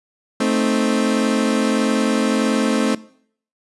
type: chord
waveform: 30% pulse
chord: A diminished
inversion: none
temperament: equal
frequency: 220 / 261.6 / 311.1 Hz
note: A3 / C4 / Eb4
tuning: 0 / 0 / 0 cents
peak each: -17 / -17 / -22 dBFS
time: 0.4-2.95 s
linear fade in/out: 5 ms
effects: noise-tail reverb RT60 0.6 s tail -20 dB re dry + resampled to 24000 Hz